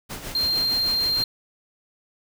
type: noise with tremolo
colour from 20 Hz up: pink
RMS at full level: -33 dBFS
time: 0.09-1.24 s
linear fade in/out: 20 ms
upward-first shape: sine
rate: 6.5 Hz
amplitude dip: 55%
type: tone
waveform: triangle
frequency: 4186 Hz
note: C8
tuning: in tune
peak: -19 dBFS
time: 0.35-1.24 s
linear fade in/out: 2 ms
effects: none